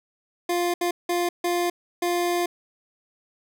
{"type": "tone bursts at uneven times", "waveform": "25% pulse", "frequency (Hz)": 350, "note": "F4", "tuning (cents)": 4, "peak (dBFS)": -18, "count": 5, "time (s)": [[0.49, 0.74], [0.81, 0.91], [1.09, 1.29], [1.44, 1.7], [2.02, 2.46]], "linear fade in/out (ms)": 5, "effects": []}